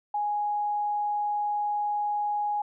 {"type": "tone", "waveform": "sine", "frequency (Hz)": 830, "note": "G#5", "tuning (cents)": -1, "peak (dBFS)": -25, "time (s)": [0.14, 2.62], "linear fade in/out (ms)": 5, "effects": []}